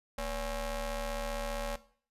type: ring-modulated tone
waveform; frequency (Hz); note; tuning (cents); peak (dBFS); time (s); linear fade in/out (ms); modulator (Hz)
sawtooth; 265.4; C4; +25; -27; 0.18-1.76; 5; 303
effects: noise-tail reverb RT60 0.5 s tail -17 dB re dry + resampled to 32000 Hz